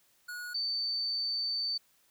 square / sine tone pair in turn, 1455 / 4558 Hz, F#6 / C#8, -29 / +47 cents, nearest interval octave + minor sixth, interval 1976 cents, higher second, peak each -39 / -30 dBFS, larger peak second, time 0.28-0.54 / 0.54-1.78 s, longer second, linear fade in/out 10 ms, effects white hiss -68 dBFS RMS until 2.1 s

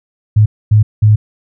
sine tone bursts at uneven times, 106.6 Hz, G#2, 46 cents sharp, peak -4 dBFS, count 3, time 0.36-0.46 / 0.71-0.83 / 1.02-1.16 s, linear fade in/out 10 ms, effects none

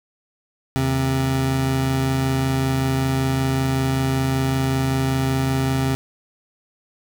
25% pulse tone pair together, 79.1 / 132.95 Hz, D#2 / C3, +29 / +28 cents, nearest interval major sixth, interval 899 cents, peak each -25 / -15 dBFS, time 0.76-5.95 s, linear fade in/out 0 ms, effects none

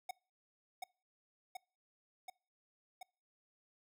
square tone with echo, 740 Hz, F#5, in tune, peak -39 dBFS, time 0.09-0.11 s, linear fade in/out 5 ms, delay 730 ms, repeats 4, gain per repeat -2 dB, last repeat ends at 3.03 s, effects noise-tail reverb RT60 0.4 s tail -26 dB re dry

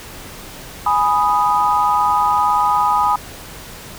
sine chord, G# minor, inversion none, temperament equal, 830.6 / 987.8 / 1244.5 Hz, G#5 / B5 / D#6, 0 / 0 / 0 cents, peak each -17 dBFS, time 0.86-3.16 s, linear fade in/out 5 ms, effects pink hiss -35 dBFS RMS until 3.98 s

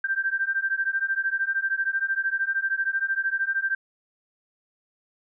sine beating tone pair, 1568 / 1581 Hz, G6 / G6, 0 / +14 cents, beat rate 13 Hz, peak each -26 dBFS, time 0.04-3.75 s, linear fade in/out 5 ms, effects none

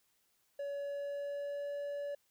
triangle tone with pitch glide, 566 to 572.9 Hz, C#5 to D5, +36 to -43 cents, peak -35 dBFS, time 0.59-2.15 s, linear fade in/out 5 ms, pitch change +21 cents, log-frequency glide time 0.71-1.73 s, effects white hiss -75 dBFS RMS until 2.3 s

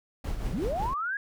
brown noise with tremolo, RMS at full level -30 dBFS, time 0.24-0.94 s, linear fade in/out 5 ms, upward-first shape triangle, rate 5.5 Hz, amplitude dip 55%
sine linear sweep, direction up, 140 to 1682 Hz, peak -28 dBFS, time 0.53-1.17 s, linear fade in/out 2 ms
effects none

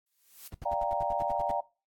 blue noise with exponential growth, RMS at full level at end -42 dBFS, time 0.06-0.48 s, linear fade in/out 5 ms, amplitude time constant 91 ms
brown noise bursts, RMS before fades -40 dBFS, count 11, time 0.52-1.515 s, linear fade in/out 2 ms, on 25 ms, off 72 ms
sine chord, G minor seventh, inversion second, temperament equal, 587.3 / 698.5 / 784 / 932.3 Hz, D5 / F5 / G5 / Bb5, 0 / 0 / 0 / 0 cents, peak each -33 dBFS, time 0.65-1.61 s, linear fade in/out 10 ms
effects noise-tail reverb RT60 0.3 s tail -20 dB re dry + AAC 64 kbps

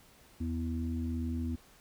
harmonic tone, 82 Hz, E2, 9 cents flat, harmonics 1 / 3 / 4, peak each -34 / -35 / -45 dBFS, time 0.4-1.56 s, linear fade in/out 10 ms, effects pink hiss -60 dBFS RMS until 1.8 s

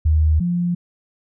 sine tone pair in turn, 77.78 / 174.99 Hz, D#2 / F3, 0 / +4 cents, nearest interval octave + major second, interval 1404 cents, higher second, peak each -12 / -17 dBFS, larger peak first, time 0.05-0.4 / 0.4-0.75 s, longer neither, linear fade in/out 10 ms, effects none

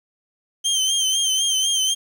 25% pulse tone with vibrato, 3136 Hz, G7, in tune, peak -14 dBFS, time 0.64-1.95 s, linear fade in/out 20 ms, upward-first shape sine, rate 4 Hz, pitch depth 51 cents each way, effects 8-bit

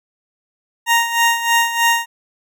20% pulse tone with tremolo, 932.3 Hz, A#5, in tune, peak -6 dBFS, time 0.86-2.06 s, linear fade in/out 50 ms, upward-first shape sine, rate 3.2 Hz, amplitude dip 70%, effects none

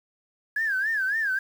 sine tone with vibrato, 1661.2 Hz, G#6, in tune, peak -22 dBFS, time 0.56-1.39 s, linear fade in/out 5 ms, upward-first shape sine, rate 3.6 Hz, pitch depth 160 cents each way, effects tanh soft clip ceiling -18 dBFS + 8-bit

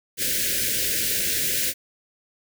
white band-stop noise, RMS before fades -24 dBFS, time 0.17-1.74 s, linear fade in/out 50 ms, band 580 to 1500 Hz, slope 96 dB/octave, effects none

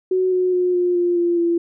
sine tone with pitch steps, 371.4 / 366.1 / 360.8 / 355.7 / 350.6 / 345.5 / 340.6 Hz, F#4 / F#4 / F#4 / F4 / F4 / F4 / F4, +7 / -18 / -44 / +32 / +7 / -19 / -43 cents, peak -15 dBFS, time 0.11-1.58 s, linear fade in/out 5 ms, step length 210 ms, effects none

